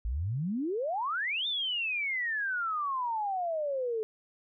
sine exponential two-way sweep, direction up then down, 51.91 to 3645 to 427.8 Hz, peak -29 dBFS, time 0.05-4.03 s, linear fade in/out 0 ms, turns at 1.47 s, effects none

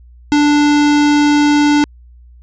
square tone, 293.7 Hz, D4, in tune, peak -9 dBFS, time 0.32-1.84 s, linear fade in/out 0 ms, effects added 60 Hz sine -38 dBFS peak until 2.42 s + resampled to 16000 Hz

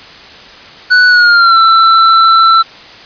square tone with pitch glide, 1483 to 1336.6 Hz, F#6 to E6, +4 to +24 cents, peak -4 dBFS, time 0.9-2.63 s, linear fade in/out 20 ms, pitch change -180 cents, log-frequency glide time 1.08-1.59 s, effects white hiss -33 dBFS RMS until 3.05 s + resampled to 11025 Hz

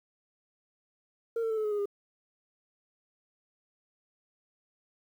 sine tone with pitch steps, 460.4 / 450.7 / 441.1 / 431.8 / 422.7 / 413.7 / 405 Hz, A#4 / A4 / A4 / A4 / G#4 / G#4 / G#4, -22 / +42 / +4 / -33 / +31 / -7 / -43 cents, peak -25 dBFS, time 1.36-1.857 s, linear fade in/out 5 ms, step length 71 ms, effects tanh soft clip ceiling -27 dBFS + 10-bit

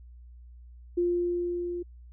sine tone with level ramp, 350 Hz, F4, 4 cents sharp, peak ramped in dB -22 to -31 dBFS, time 0.97-1.83 s, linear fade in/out 10 ms, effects added 60 Hz sine -46 dBFS peak until 2.12 s

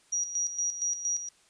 sine tone with tremolo, 5760 Hz, F#8, 47 cents flat, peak -26 dBFS, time 0.12-1.29 s, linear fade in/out 10 ms, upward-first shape square, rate 4.3 Hz, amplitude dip 65%, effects white hiss -63 dBFS RMS until 1.49 s + resampled to 22050 Hz

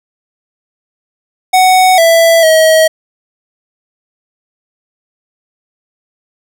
square tone with pitch steps, 744 / 663 / 637 Hz, F#5 / E5 / D#5, +9 / +10 / +41 cents, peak -5 dBFS, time 1.53-2.88 s, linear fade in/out 10 ms, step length 450 ms, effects none

